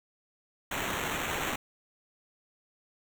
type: noise with sample-and-hold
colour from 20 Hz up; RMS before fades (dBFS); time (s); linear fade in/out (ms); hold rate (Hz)
violet; -33; 0.71-1.56; 5; 4900
effects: none